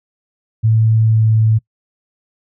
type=tone with pitch glide; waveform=sine; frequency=111.2 to 110.3 Hz; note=A2 to A2; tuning=+19 to +5 cents; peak=-9 dBFS; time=0.63-1.59 s; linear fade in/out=20 ms; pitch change=-14 cents; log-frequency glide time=1.01-1.26 s; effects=noise-tail reverb RT60 0.1 s tail -23 dB re dry